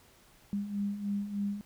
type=beating tone pair; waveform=sine; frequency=199.8 / 203.1 Hz; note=G3 / G#3; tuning=+33 / -38 cents; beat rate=3.3 Hz; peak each=-38 / -32 dBFS; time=0.53-1.61 s; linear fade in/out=0 ms; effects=pink hiss -61 dBFS RMS until 1.65 s